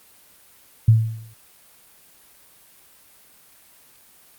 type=tone with exponential decay; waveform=sine; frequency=111.7 Hz; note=A2; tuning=27 cents sharp; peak=-7 dBFS; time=0.88-1.34 s; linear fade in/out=5 ms; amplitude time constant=100 ms; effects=white hiss -52 dBFS RMS until 4.38 s + Opus 32 kbps